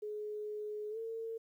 sine tone with pitch glide, 422 to 452.3 Hz, G#4 to A4, +28 to +48 cents, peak -38 dBFS, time 0.02-1.38 s, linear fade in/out 10 ms, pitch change +120 cents, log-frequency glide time 0.9-0.98 s, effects 12-bit

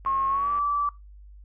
click train, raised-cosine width 0.5 ms, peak -29 dBFS, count 52, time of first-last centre 0.05-0.587 s, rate 95 Hz
sine tone with pitch glide, 1081 to 1158.6 Hz, C#6 to D6, -44 to -24 cents, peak -22 dBFS, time 0.06-0.89 s, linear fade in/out 2 ms, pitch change +120 cents, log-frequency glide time 0.28-0.51 s
effects noise-tail reverb RT60 0.2 s tail -20 dB re dry + added 50 Hz sine -44 dBFS peak until 1.44 s

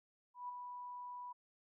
sine tone with ADSR envelope, 984 Hz, B5, 7 cents flat, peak -40 dBFS, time 0.34-1.33 s, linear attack 150 ms, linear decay 10 ms, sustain -5 dB, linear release 13 ms, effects none

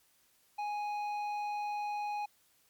sine tone with tanh clipping, 830.6 Hz, G#5, in tune, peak -35 dBFS, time 0.58-2.26 s, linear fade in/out 10 ms, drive 9 dB, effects white hiss -69 dBFS RMS until 2.69 s + MP3 96 kbps

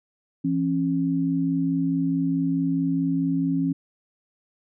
sine tone pair together, 167.86 / 272.5 Hz, E3 / C#4, +32 / -29 cents, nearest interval minor sixth, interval 839 cents, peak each -25 / -22 dBFS, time 0.44-3.73 s, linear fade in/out 10 ms, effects none

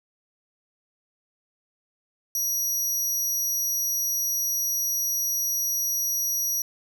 25% pulse tone, 5780 Hz, F#8, 41 cents flat, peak -19 dBFS, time 2.35-6.62 s, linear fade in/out 2 ms, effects none

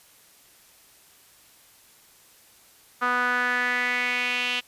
sawtooth tone with band-pass filter sweep, 246.9 Hz, B3, in tune, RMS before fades -25 dBFS, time 3.01-4.61 s, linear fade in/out 20 ms, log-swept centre 1300 to 2900 Hz, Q 4.2, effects white hiss -55 dBFS RMS until 4.67 s + resampled to 32000 Hz

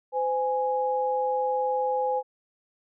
sine tone pair together, 511.8 / 830.6 Hz, C5 / G#5, -38 / 0 cents, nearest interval minor sixth, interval 838 cents, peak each -26 dBFS, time 0.12-2.23 s, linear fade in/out 50 ms, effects none

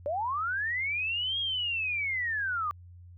sine linear two-way sweep, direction up then down, 548 to 3292 to 1163 Hz, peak -28 dBFS, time 0.06-2.71 s, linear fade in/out 0 ms, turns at 1.39 s, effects added 88 Hz sine -47 dBFS peak until 3.17 s

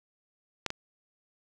clicks, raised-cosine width 0.2 ms, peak -12 / -16 dBFS, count 2, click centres 0.663 / 0.704 s, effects none

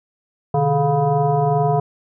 sine tone with frequency modulation, 428.2 Hz, A4, 47 cents flat, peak -14 dBFS, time 0.54-1.8 s, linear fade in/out 5 ms, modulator 278 Hz, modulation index 1.6, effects none

